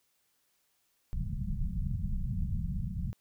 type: low-pass noise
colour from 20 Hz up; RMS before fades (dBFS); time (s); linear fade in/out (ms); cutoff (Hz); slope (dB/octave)
pink; -33; 1.13-3.13; 0; 210; 96
effects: white hiss -74 dBFS RMS until 3.2 s